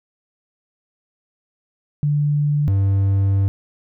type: tone pair in turn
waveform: sine / triangle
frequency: 146.83 / 98 Hz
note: D3 / G2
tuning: 0 / 0 cents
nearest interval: perfect fifth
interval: 700 cents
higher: first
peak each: -15 / -12 dBFS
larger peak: second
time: 2.03-2.68 / 2.68-3.48 s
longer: second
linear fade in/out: 0 ms
effects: none